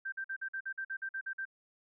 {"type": "tone bursts", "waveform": "sine", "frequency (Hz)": 1568, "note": "G6", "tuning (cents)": 0, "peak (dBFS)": -35, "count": 12, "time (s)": [0.05, 1.454], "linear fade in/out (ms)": 10, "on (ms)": 73, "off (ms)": 48, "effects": []}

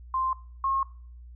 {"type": "tone pair in turn", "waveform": "sine", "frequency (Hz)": [1046.5, 1079.7], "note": ["C6", "C#6"], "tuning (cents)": [0, -46], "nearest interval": "minor second", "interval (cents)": 54, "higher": "second", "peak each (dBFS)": [-24, -23], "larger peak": "second", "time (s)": [[0.14, 0.33], [0.64, 0.83]], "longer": "neither", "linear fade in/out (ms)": 2, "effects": ["noise-tail reverb RT60 0.5 s tail -21 dB re dry", "added 60 Hz sine -43 dBFS peak until 1.35 s"]}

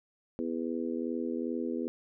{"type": "harmonic tone", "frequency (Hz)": 82.5, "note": "E2", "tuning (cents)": 2, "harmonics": [3, 4, 5, 6], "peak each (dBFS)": [-34, -36, -38, -40], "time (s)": [0.39, 1.88], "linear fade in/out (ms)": 0, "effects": []}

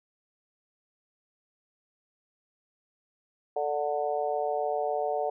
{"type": "harmonic tone with a mistuned harmonic", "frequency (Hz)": 147.2, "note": "D3", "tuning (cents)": 4, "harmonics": [3, 4, 5, 6], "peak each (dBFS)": [-32, -31, -30, -40], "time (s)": [3.56, 5.3], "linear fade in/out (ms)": 5, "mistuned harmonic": 6, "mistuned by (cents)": 32, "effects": []}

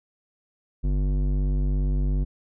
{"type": "tone with low-pass filter", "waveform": "square", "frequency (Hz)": 48.65, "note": "G1", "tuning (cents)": -12, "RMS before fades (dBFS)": -23, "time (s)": [0.83, 2.25], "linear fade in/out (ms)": 20, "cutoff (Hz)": 250, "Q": 0.92, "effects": []}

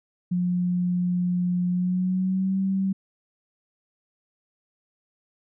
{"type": "tone with pitch glide", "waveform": "sine", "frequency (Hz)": [178.4, 192.31], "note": ["F3", "G3"], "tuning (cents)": [37, -33], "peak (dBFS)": -21, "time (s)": [0.31, 2.93], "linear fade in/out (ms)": 10, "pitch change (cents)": 130, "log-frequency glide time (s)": [1.69, 2.59], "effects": []}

